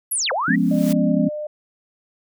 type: linear two-way sweep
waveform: sine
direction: down then up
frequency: 11860 to 477.7 to 1991 Hz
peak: -19 dBFS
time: 0.11-0.56 s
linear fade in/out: 10 ms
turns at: 0.32 s
type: noise with exponential growth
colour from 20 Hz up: white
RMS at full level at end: -30 dBFS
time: 0.42-0.93 s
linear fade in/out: 5 ms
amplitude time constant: 110 ms
type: chord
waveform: sine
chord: C# dominant seventh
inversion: first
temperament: equal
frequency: 174.61 / 207.7 / 246.9 / 277.2 Hz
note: E#3 / G#3 / B3 / C#4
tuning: 0 / 0 / 0 / 0 cents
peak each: -21 dBFS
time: 0.48-1.29 s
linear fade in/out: 5 ms
type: tone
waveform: sine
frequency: 602 Hz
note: D5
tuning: 43 cents sharp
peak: -25 dBFS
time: 0.71-1.47 s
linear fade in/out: 5 ms
effects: none